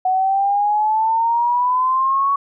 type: exponential sweep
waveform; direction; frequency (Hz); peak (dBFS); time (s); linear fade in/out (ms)
sine; up; 740 to 1125; -14; 0.05-2.36; 5
effects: none